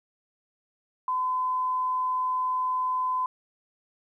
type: tone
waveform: sine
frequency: 1017 Hz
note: C6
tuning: 50 cents flat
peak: -24 dBFS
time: 1.08-3.26 s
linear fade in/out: 2 ms
effects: 11-bit